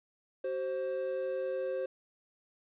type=tone pair together; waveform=triangle; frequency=378.3 / 527 Hz; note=F#4 / C5; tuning=+38 / +12 cents; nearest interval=tritone; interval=574 cents; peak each=-36 / -31 dBFS; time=0.44-1.86 s; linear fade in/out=5 ms; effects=resampled to 8000 Hz + 11-bit